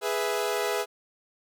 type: chord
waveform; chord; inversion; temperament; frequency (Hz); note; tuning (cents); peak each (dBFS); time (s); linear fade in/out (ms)
sawtooth; E major; first; equal; 415.3 / 493.9 / 659.3; G#4 / B4 / E5; 0 / 0 / 0; -25 / -27 / -28; 0.01-0.86; 50
effects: none